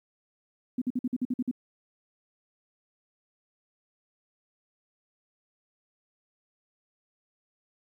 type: tone bursts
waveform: sine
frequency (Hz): 250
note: B3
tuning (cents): +21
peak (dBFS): -25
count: 9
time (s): 0.78-1.513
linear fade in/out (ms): 5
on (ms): 37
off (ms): 50
effects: 11-bit